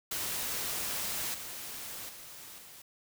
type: noise with level steps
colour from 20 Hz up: white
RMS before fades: -35 / -42 / -48 / -51 dBFS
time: 0.11-2.82 s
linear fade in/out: 5 ms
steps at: 1.34 / 2.09 / 2.58 s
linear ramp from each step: 2 ms
effects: none